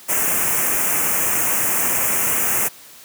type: band-stop noise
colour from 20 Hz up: white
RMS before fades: -19 dBFS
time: 0.08-2.69 s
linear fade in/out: 20 ms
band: 2700 to 6200 Hz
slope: 48 dB/octave
effects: white hiss -43 dBFS RMS until 3.04 s + high-pass 100 Hz 12 dB/octave